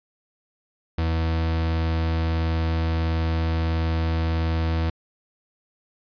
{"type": "tone", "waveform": "40% pulse", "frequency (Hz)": 81.5, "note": "E2", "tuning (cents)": -19, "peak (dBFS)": -20, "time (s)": [0.98, 4.9], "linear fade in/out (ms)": 5, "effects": ["resampled to 11025 Hz"]}